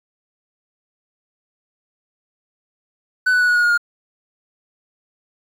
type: tone with pitch steps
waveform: triangle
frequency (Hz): 1500 / 1486.2 / 1472.5 / 1459 / 1445.6 / 1432.3 / 1419.1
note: F#6 / F#6 / F#6 / F#6 / F#6 / F6 / F6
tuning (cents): +23 / +7 / -9 / -25 / -41 / +43 / +27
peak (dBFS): -11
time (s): 3.26-3.778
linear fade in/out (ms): 10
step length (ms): 74
effects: 8-bit